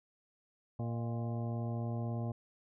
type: harmonic tone with a mistuned harmonic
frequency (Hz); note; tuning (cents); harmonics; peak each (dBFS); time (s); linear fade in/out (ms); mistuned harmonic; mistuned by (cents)
116.54; A#2; 0; 1 / 2 / 3 / 4 / 5 / 6 / 7 / 9; -35 / -41 / -48 / -50 / -48 / -49 / -52 / -57; 0.79-2.32; 5; 5; +52
effects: none